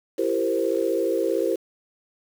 sine chord, C dominant seventh, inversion first, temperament equal with one note detuned, 336.6 / 392 / 466.2 / 523.3 Hz, E4 / G4 / Bb4 / C5, +36 / 0 / 0 / 0 cents, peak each -26 dBFS, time 0.18-1.56 s, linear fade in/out 10 ms, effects 7-bit

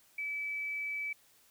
sine tone, 2301 Hz, D7, 36 cents flat, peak -34 dBFS, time 0.18-1.13 s, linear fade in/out 5 ms, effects white hiss -65 dBFS RMS until 1.5 s

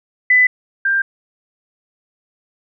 sine tone pair in turn, 2000 / 1587.7 Hz, B6 / G6, +21 / +22 cents, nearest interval major third, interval 399 cents, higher first, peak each -8 / -13 dBFS, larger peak first, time 0.3-0.47 / 0.85-1.02 s, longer neither, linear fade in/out 5 ms, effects none

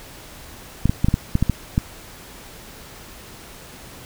clicks, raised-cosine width 5 ms, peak -4 dBFS, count 9, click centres 0.856 / 0.895 / 1.045 / 1.085 / 1.141 / 1.354 / 1.426 / 1.497 / 1.779 s, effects pink hiss -41 dBFS RMS until 4.05 s

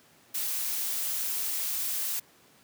blue noise, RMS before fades -31 dBFS, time 0.34-2.2 s, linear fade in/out 10 ms, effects pink hiss -59 dBFS RMS until 2.63 s + high-pass 150 Hz 12 dB/octave

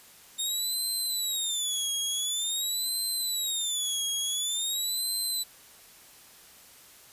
20% pulse tone with vibrato, 3676 Hz, A#7, 25 cents flat, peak -22 dBFS, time 0.38-5.44 s, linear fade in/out 20 ms, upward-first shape sine, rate 0.47 Hz, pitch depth 190 cents each way, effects white hiss -53 dBFS RMS until 7.12 s + resampled to 32000 Hz

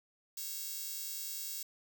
5% pulse tone with high-pass filter, 550 Hz, C#5, 14 cents flat, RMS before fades -41 dBFS, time 0.37-1.63 s, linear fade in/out 5 ms, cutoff 10000 Hz, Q 0.59, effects 10-bit

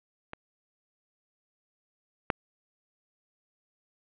clicks, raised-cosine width 0.5 ms, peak -23 / -9 dBFS, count 2, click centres 0.334 / 2.302 s, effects resampled to 8000 Hz + 7-bit

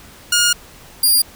10% pulse tone pair in turn, 1428 / 4803 Hz, F6 / D8, +38 / +38 cents, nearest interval octave + major sixth, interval 2100 cents, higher second, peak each -4 dBFS, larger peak neither, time 0.32-0.53 / 1.03-1.22 s, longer first, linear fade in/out 5 ms, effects pink hiss -42 dBFS RMS until 1.35 s

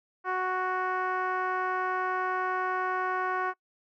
10% pulse tone with low-pass filter, 370 Hz, F#4, in tune, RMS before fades -29 dBFS, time 0.24-3.54 s, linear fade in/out 50 ms, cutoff 1300 Hz, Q 2, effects noise-tail reverb RT60 0.1 s tail -25 dB re dry + MP3 96 kbps

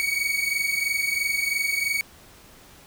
40% pulse tone pair together, 2231 / 2254 Hz, C#7 / C#7, +11 / +28 cents, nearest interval unison, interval 17 cents, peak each -25 dBFS, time 0-2.01 s, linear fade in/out 0 ms, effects pink hiss -50 dBFS RMS until 2.86 s

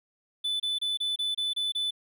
triangle tone bursts, 3497 Hz, A7, 11 cents flat, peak -25 dBFS, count 8, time 0.44-1.909 s, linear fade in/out 10 ms, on 160 ms, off 27 ms, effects none

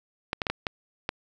clicks, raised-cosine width 0.3 ms, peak -11 dBFS, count 6, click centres 0.331 / 0.418 / 0.468 / 0.5 / 0.668 / 1.091 s, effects none

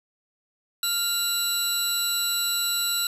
20% pulse tone pair together, 1396.9 / 3947 Hz, F6 / B7, 0 / -2 cents, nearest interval octave + tritone, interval 1798 cents, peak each -25 / -18 dBFS, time 0.83-3.07 s, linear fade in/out 2 ms, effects resampled to 32000 Hz + 7-bit

